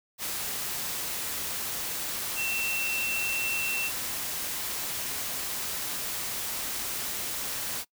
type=tone in noise; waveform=sine; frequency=2697 Hz; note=E7; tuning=39 cents sharp; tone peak=-29 dBFS; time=2.35-3.91 s; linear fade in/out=50 ms; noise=white; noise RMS=-33 dBFS; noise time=0.18-7.85 s; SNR=+1 dB; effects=noise-tail reverb RT60 0.1 s tail -22 dB re dry